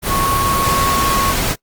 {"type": "tone in noise", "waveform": "sine", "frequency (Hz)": 1101, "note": "C#6", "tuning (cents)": -12, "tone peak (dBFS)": -16, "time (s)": [0.07, 1.35], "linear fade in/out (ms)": 50, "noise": "pink", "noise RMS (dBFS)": -18, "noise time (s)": [0.02, 1.56], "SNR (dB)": -1, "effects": ["noise-tail reverb RT60 0.1 s tail -21 dB re dry", "Opus 24 kbps"]}